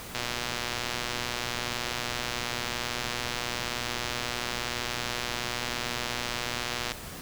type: click train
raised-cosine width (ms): 0.2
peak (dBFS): -13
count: 820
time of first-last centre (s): 0.15-6.919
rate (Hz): 121
effects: pink hiss -41 dBFS RMS until 7.21 s